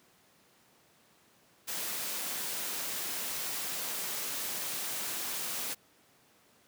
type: noise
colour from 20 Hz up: white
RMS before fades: -36 dBFS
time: 1.67-5.75 s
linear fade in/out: 20 ms
effects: pink hiss -64 dBFS RMS until 6.67 s + high-pass 150 Hz 12 dB/octave